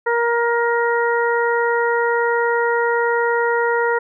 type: harmonic tone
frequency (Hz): 470.6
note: A#4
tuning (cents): +16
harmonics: 1 / 2 / 3 / 4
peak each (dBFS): -18 / -21 / -23 / -24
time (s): 0.06-3.99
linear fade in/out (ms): 10
effects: none